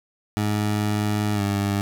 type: tone with pitch glide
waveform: 20% pulse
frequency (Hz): 104.9 to 100.74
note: G#2 to G2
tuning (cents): +18 to +48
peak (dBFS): -16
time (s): 0.37-1.81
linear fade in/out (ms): 0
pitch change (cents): -70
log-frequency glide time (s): 1.34-1.41
effects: none